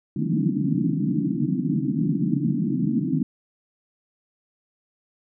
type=band-pass noise; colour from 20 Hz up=pink; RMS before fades=-23 dBFS; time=0.16-3.23 s; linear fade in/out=2 ms; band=140 to 320 Hz; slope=96 dB/octave; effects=none